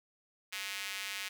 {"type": "tone with high-pass filter", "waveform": "square", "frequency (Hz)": 98.8, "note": "G2", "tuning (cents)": 14, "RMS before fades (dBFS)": -40, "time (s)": [0.52, 1.29], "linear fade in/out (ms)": 10, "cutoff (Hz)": 2300, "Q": 1.6, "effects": []}